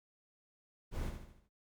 brown noise with echo, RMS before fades -38 dBFS, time 0.91-1.12 s, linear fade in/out 50 ms, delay 75 ms, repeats 5, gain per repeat -6 dB, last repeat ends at 1.495 s, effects none

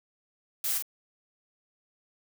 blue noise with echo, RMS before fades -30 dBFS, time 0.64-0.78 s, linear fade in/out 2 ms, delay 44 ms, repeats 1, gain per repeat -4 dB, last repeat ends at 0.824 s, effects none

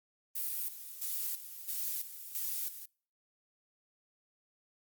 violet noise with tremolo, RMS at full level -36 dBFS, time 0.35-2.86 s, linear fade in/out 10 ms, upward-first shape square, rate 1.5 Hz, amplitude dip 70%, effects noise-tail reverb RT60 0.5 s tail -26 dB re dry + Opus 32 kbps

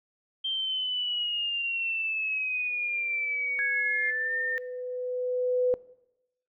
sine exponential sweep, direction down, 3163 to 2107 Hz, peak -27 dBFS, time 0.44-4.11 s, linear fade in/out 10 ms
sine tone with exponential growth, 500 Hz, B4, 21 cents sharp, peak -20 dBFS, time 2.7-5.74 s, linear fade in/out 0 ms, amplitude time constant 660 ms
sine tone with pitch glide, 1661.2 to 1811.6 Hz, G#6 to A#6, 0 to -50 cents, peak -27 dBFS, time 3.59-4.58 s, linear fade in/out 0 ms, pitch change +150 cents, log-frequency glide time 3.72-4.37 s
effects noise-tail reverb RT60 0.9 s tail -21 dB re dry

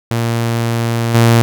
sawtooth tone with level steps, 116.3 Hz, A#2, 4 cents flat, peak -10 / -3 dBFS, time 0.11-1.42 s, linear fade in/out 0 ms, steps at 1.14 s, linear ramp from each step 10 ms, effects none

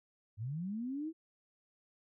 sine linear sweep, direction up, 98 to 332 Hz, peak -36 dBFS, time 0.37-1.13 s, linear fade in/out 50 ms, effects none

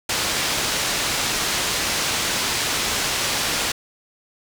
white low-pass noise, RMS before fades -23 dBFS, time 0.09-3.72 s, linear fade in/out 5 ms, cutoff 6200 Hz, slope 12 dB/octave, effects none

